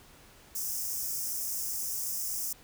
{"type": "high-pass noise", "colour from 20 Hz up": "white", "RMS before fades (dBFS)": -34, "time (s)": [0.55, 2.53], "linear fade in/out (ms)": 5, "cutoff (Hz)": 5100, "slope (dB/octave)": 96, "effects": ["pink hiss -56 dBFS RMS until 2.63 s"]}